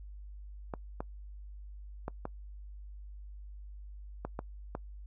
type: clicks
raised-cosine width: 1 ms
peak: -22 dBFS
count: 7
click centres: 0.738 / 1.005 / 2.081 / 2.254 / 4.25 / 4.391 / 4.751 s
effects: noise-tail reverb RT60 0.1 s tail -24 dB re dry + added 50 Hz sine -44 dBFS peak until 5.06 s